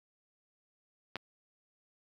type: clicks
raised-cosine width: 0.3 ms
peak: -19 / -29 dBFS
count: 2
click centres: 1.157 / 1.166 s
effects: high-pass 100 Hz 12 dB/octave + 10-bit